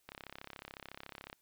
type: click train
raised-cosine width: 0.3 ms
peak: -29 dBFS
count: 43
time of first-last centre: 0.09-1.329 s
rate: 33.9 Hz
effects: white hiss -74 dBFS RMS until 1.41 s